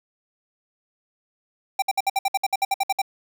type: tone bursts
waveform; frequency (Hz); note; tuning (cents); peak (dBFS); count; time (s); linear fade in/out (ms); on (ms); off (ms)
square; 784; G5; 0; -19; 14; 1.79-3.018; 5; 32; 60
effects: 10-bit